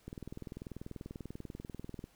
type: click train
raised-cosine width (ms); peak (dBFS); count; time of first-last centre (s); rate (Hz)
3; -30; 41; 0.08-2.041; 20.4
effects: pink hiss -67 dBFS RMS until 2.15 s